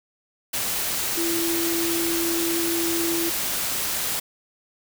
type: tone in noise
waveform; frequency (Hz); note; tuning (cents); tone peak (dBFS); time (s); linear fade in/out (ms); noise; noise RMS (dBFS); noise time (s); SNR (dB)
sine; 336.1; E4; +34; -24; 1.17-3.3; 10; white; -26; 0.53-4.2; -1
effects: none

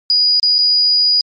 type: tone with dropouts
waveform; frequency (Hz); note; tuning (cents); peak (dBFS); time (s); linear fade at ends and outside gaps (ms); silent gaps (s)
sine; 4907; D#8; -25; -7; 0.1-1.21; 1; 0.398-0.429 / 0.583-0.588
effects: tanh soft clip ceiling -8 dBFS + MP3 48 kbps

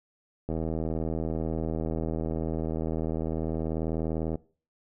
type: click train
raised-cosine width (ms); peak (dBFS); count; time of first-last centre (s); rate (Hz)
2; -18; 311; 0.49-4.355; 80.2
effects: noise-tail reverb RT60 0.4 s tail -20 dB re dry

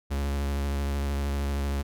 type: tone with vibrato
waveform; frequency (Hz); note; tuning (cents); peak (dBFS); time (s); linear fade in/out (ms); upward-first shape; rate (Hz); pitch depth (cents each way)
45% pulse; 70.3; C#2; +25; -26; 0.1-1.83; 20; square; 13; 21
effects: none

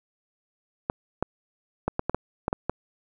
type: clicks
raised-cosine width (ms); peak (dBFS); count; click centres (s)
1; -10; 9; 0.899 / 1.226 / 1.88 / 1.994 / 2.096 / 2.146 / 2.481 / 2.529 / 2.696
effects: none

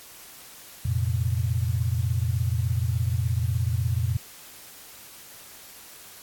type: chord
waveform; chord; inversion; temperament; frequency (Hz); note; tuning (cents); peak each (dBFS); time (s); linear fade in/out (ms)
sine; F suspended fourth; none; equal with one note detuned; 87.31 / 114.21 / 130.81; F2 / Bb2 / C3; 0 / -35 / 0; -26 / -25 / -30; 0.85-4.17; 5
effects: white hiss -46 dBFS RMS until 6.22 s + AAC 64 kbps

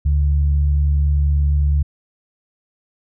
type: tone pair together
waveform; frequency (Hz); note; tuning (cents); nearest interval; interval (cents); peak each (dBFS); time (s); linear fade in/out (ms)
sine; 72.8 / 143.43; D2 / D3; -15 / -41; octave; 1174; -13 / -24; 0.05-1.83; 10
effects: none

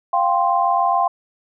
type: chord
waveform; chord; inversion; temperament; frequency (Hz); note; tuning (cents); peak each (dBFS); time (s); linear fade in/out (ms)
sine; F suspended second; none; just; 698.5 / 785.8 / 1047.7; F5 / G5 / C6; 0 / +4 / +2; -19; 0.13-1.08; 5
effects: none

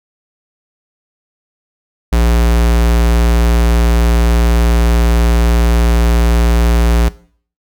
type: tone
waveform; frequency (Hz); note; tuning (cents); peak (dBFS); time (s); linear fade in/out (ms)
square; 58.27; A#1; 0; -9; 2.12-7.09; 10
effects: noise-tail reverb RT60 0.5 s tail -19 dB re dry

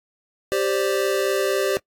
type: chord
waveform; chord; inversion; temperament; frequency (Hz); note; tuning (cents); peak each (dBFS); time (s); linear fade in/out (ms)
square; G suspended fourth; none; equal; 392 / 523.3 / 587.3; G4 / C5 / D5; 0 / 0 / 0; -23 / -26 / -26; 0.52-1.77; 0
effects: noise-tail reverb RT60 0.1 s tail -23 dB re dry + AAC 64 kbps

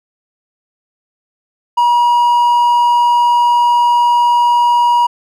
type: tone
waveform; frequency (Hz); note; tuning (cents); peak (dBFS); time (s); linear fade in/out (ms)
triangle; 959; A#5; +49; -6; 1.77-5.07; 10
effects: none

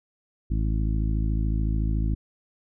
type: harmonic tone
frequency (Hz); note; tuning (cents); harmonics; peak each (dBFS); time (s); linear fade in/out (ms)
53.8; A1; -38; 1 / 2 / 3 / 4 / 5 / 6; -23 / -29 / -33 / -35 / -37 / -39; 0.5-2.15; 10
effects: none

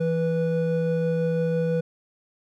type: tone pair together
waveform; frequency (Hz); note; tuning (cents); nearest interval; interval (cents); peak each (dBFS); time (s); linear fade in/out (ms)
triangle; 165.7 / 491.1; E3 / B4; +9 / -10; octave + perfect fifth; 1881; -22; 0-1.81; 10
effects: none

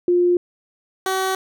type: tone pair in turn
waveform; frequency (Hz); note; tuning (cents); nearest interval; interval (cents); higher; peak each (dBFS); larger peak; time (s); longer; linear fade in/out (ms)
sine / 15% pulse; 353.4 / 379.6; F4 / F#4; +21 / +44; minor second; 123; second; -13 / -13; neither; 0.08-0.37 / 1.06-1.35; neither; 2
effects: none

